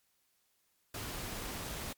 pink noise, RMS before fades -41 dBFS, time 0.94-1.93 s, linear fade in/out 5 ms, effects white hiss -75 dBFS RMS until 1.97 s + MP3 96 kbps

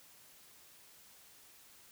silence, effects white hiss -60 dBFS RMS until 1.91 s

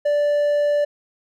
triangle tone, 585 Hz, D5, 7 cents flat, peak -14 dBFS, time 0.05-0.85 s, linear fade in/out 10 ms, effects none

